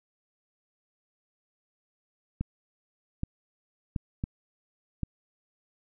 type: clicks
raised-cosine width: 5 ms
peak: -17 dBFS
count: 5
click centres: 2.41 / 3.234 / 3.962 / 4.239 / 5.033 s
effects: none